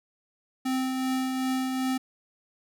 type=tone with tremolo; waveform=square; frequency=260.1 Hz; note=C4; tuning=10 cents flat; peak=-25 dBFS; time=0.65-1.98 s; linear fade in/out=10 ms; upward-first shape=triangle; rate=2.6 Hz; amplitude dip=35%; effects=none